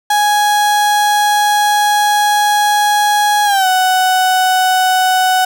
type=tone with pitch glide; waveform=35% pulse; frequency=831 to 744.6 Hz; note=G#5 to F#5; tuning=+1 to +11 cents; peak=-8 dBFS; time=0.1-5.45 s; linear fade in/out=5 ms; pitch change=-190 cents; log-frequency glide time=3.45-3.67 s; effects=none